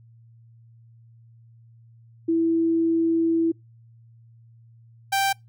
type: tone pair in turn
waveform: sine / sawtooth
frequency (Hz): 329.6 / 783.9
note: E4 / G5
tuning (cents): 0 / 0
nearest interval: octave + minor third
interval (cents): 1500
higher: second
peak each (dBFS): -18 / -16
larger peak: second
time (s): 2.28-3.52 / 5.12-5.33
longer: first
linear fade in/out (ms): 10
effects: noise-tail reverb RT60 0.2 s tail -26 dB re dry + added 115 Hz sine -49 dBFS peak until 5.48 s